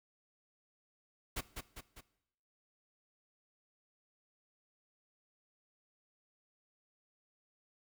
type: noise with echo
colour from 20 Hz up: pink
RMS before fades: -38 dBFS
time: 1.36-1.41 s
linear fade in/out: 10 ms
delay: 200 ms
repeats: 3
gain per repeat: -5 dB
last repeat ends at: 2.01 s
effects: noise-tail reverb RT60 0.8 s tail -18 dB re dry